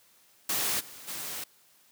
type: noise with level steps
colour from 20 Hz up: white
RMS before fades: -29 / -47 / -37 dBFS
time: 0.49-1.44 s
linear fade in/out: 5 ms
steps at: 0.79 / 1.07 s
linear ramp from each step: 20 ms
effects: white hiss -62 dBFS RMS until 1.91 s + high-pass 100 Hz 12 dB/octave